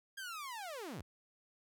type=linear sweep; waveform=sawtooth; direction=down; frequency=1630 to 58.27 Hz; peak=-39 dBFS; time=0.17-1.02 s; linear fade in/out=10 ms; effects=none